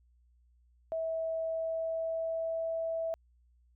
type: tone with pitch glide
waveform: sine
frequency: 650 to 655.3 Hz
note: E5 to E5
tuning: -24 to -10 cents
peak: -31 dBFS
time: 0.92-3.14 s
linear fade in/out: 0 ms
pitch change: +14 cents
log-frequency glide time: 1.43-2.69 s
effects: added 60 Hz sine -63 dBFS peak until 3.75 s